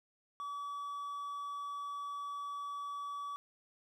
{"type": "tone", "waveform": "triangle", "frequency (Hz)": 1144, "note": "D6", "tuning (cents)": -46, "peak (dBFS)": -37, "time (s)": [0.4, 3.36], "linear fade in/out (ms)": 0, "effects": []}